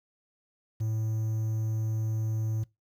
triangle tone with quantisation, 110 Hz, A2, in tune, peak -25 dBFS, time 0.8-2.64 s, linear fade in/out 10 ms, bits 9, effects noise-tail reverb RT60 0.2 s tail -21 dB re dry

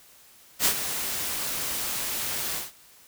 white noise with ADSR envelope, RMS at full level -20 dBFS, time 0.59-2.72 s, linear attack 69 ms, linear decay 76 ms, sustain -10 dB, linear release 170 ms, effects white hiss -54 dBFS RMS until 3.07 s

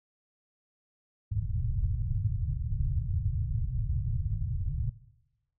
white low-pass noise, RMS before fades -30 dBFS, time 1.31-4.9 s, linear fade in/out 10 ms, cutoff 130 Hz, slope 48 dB/octave, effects noise-tail reverb RT60 1.0 s tail -18 dB re dry

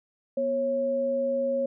sine tone pair together, 243.7 / 547.1 Hz, B3 / C#5, -23 / -23 cents, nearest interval octave + major second, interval 1400 cents, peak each -33 / -24 dBFS, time 0.37-1.66 s, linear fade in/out 5 ms, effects none

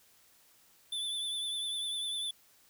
square tone with vibrato, 3500 Hz, A7, 10 cents flat, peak -34 dBFS, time 0.92-2.31 s, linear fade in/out 5 ms, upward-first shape triangle, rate 10 Hz, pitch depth 38 cents each way, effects white hiss -64 dBFS RMS until 2.69 s

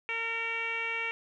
10% pulse tone with low-pass filter, 457.5 Hz, A#4, 32 cents flat, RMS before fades -33 dBFS, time 0.09-1.11 s, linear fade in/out 0 ms, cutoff 2500 Hz, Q 9.1, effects none

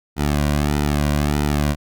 sawtooth tone with flanger, 73.42 Hz, D2, in tune, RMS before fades -19 dBFS, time 0.16-1.76 s, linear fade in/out 50 ms, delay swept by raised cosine 1.8 to 2.33 ms, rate 1.6 Hz, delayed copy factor -0.9, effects none

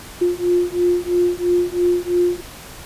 sine beating tone pair, 351.6 / 354.6 Hz, F4 / F4, +12 / +26 cents, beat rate 3 Hz, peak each -18 dBFS, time 0.21-2.41 s, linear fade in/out 10 ms, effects pink hiss -37 dBFS RMS until 2.85 s + resampled to 32000 Hz

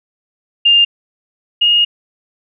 sine tone pair in turn, 2806 / 2857 Hz, F7 / F7, +8 / +39 cents, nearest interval unison, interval 31 cents, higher second, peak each -6 / -8 dBFS, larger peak first, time 0.65-0.85 / 1.61-1.85 s, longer second, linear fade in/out 10 ms, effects none

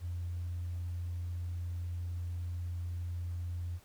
sine tone, 87.1 Hz, F2, 4 cents flat, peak -34 dBFS, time 0-3.8 s, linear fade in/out 50 ms, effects tanh soft clip ceiling -30 dBFS + pink hiss -62 dBFS RMS until 3.84 s

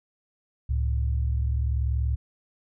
sine tone pair together, 69.3 / 110 Hz, C#2 / A2, 0 / 0 cents, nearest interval minor sixth, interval 800 cents, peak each -23 / -29 dBFS, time 0.69-2.16 s, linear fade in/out 10 ms, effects none

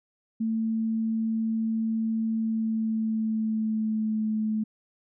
sine tone with pitch glide, 223.2 to 216.7 Hz, A3 to A3, +25 to -26 cents, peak -24 dBFS, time 0.4-4.64 s, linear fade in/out 10 ms, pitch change -51 cents, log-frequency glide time 2.36-4.28 s, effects none

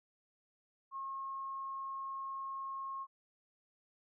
sine tone, 1081 Hz, C#6, 44 cents flat, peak -39 dBFS, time 0.91-3.07 s, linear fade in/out 50 ms, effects none

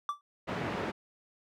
triangle tone with exponential decay, 1165 Hz, D6, 14 cents flat, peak -24 dBFS, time 0.09-0.21 s, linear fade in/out 1 ms, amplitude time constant 24 ms
pink band-pass noise, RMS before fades -35 dBFS, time 0.47-0.92 s, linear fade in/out 20 ms, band 140 to 2000 Hz, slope 12 dB/octave
effects none

